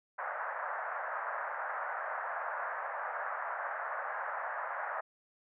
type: band-pass noise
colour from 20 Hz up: white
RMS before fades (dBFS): -38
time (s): 0.18-5.01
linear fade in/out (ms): 10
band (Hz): 570 to 1700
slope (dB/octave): 48
effects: none